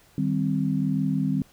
sine chord, C minor, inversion first, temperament equal with one note detuned, 154.13 / 196 / 261.6 Hz, Eb3 / G3 / C4, -16 / 0 / 0 cents, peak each -26 dBFS, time 0.18-1.42 s, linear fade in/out 2 ms, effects pink hiss -57 dBFS RMS until 1.52 s

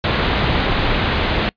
pink low-pass noise, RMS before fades -18 dBFS, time 0.04-1.49 s, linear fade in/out 0 ms, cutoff 4100 Hz, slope 48 dB/octave, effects noise-tail reverb RT60 0.1 s tail -25 dB re dry + resampled to 11025 Hz

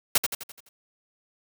white noise with echo, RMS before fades -19 dBFS, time 0.15-0.18 s, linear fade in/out 5 ms, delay 85 ms, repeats 6, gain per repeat -6 dB, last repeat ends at 0.69 s, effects none

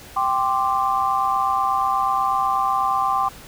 sine chord, G suspended fourth, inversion none, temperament equal, 784 / 1046.5 / 1174.7 Hz, G5 / C6 / D6, 0 / 0 / 0 cents, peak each -22 dBFS, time 0.16-3.29 s, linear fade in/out 10 ms, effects pink hiss -42 dBFS RMS until 3.47 s

